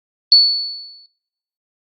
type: tone with exponential decay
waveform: sine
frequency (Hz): 4440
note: C#8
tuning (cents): +2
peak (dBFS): -3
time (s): 0.32-1.06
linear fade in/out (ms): 1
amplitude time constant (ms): 160
effects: noise-tail reverb RT60 0.8 s tail -20 dB re dry + Opus 48 kbps